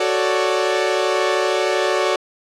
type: chord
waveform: sawtooth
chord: D major seventh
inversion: first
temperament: equal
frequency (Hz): 370 / 440 / 554.4 / 587.3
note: F#4 / A4 / C#5 / D5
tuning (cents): 0 / 0 / 0 / 0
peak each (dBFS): -17 / -19 / -20 / -18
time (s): 0-2.16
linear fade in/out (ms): 5
effects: low-pass 6000 Hz 12 dB/octave